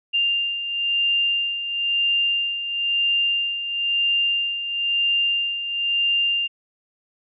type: beating tone pair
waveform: sine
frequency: 2794 / 2795 Hz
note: F7 / F7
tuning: 0 / +1 cents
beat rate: 1 Hz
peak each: -27 / -20 dBFS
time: 0.13-6.48 s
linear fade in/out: 20 ms
effects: none